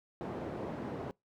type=band-pass noise; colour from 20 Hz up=white; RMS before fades=-40 dBFS; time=0.21-1.11 s; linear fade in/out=0 ms; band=100 to 490 Hz; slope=12 dB/octave; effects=noise-tail reverb RT60 0.2 s tail -25 dB re dry